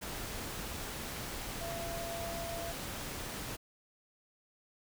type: tone in noise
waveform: sine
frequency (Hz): 676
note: E5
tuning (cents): +43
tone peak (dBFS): -40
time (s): 1.6-2.73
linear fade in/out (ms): 20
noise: pink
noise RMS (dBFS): -41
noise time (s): 0.01-3.57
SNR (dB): -2
effects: none